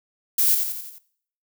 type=noise with echo; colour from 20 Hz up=violet; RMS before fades=-19 dBFS; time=0.38-0.55 s; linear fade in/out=5 ms; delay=87 ms; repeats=5; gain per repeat=-5 dB; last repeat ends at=0.985 s; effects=noise-tail reverb RT60 0.6 s tail -19 dB re dry